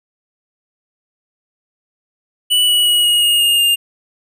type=tone with pitch steps; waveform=square; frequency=2960 / 2934 / 2909 / 2884 / 2859 / 2835 / 2810 Hz; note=F#7 / F#7 / F#7 / F#7 / F7 / F7 / F7; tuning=0 / -15 / -30 / -45 / +40 / +25 / +10 cents; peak=-11 dBFS; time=2.5-3.76 s; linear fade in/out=20 ms; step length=180 ms; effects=none